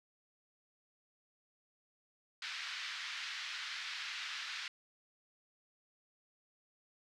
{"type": "band-pass noise", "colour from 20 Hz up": "pink", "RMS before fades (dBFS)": -43, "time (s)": [2.42, 4.68], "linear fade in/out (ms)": 2, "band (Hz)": [1500, 4900], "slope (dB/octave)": 24, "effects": []}